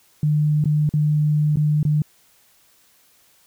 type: tone with dropouts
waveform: sine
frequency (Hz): 150.5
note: D3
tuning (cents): +43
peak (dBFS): -15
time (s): 0.23-2.02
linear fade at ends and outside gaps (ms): 2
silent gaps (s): 0.641-0.656 / 0.892-0.938 / 1.559-1.57 / 1.83-1.851
effects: white hiss -57 dBFS RMS until 3.46 s